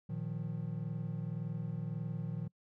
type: chord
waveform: triangle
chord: Bb suspended fourth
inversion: none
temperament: equal with one note detuned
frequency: 116.54 / 155.56 / 177.36 Hz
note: Bb2 / Eb3 / F3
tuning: 0 / 0 / +27 cents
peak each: -39 / -37 / -40 dBFS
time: 0.09-2.48 s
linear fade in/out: 10 ms
effects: noise-tail reverb RT60 0.1 s tail -26 dB re dry